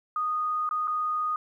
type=tone with dropouts; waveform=sine; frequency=1237 Hz; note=D#6; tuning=10 cents flat; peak=-25 dBFS; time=0.16-1.36 s; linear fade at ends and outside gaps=2 ms; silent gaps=0.691-0.71 / 0.874-0.879 s; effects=11-bit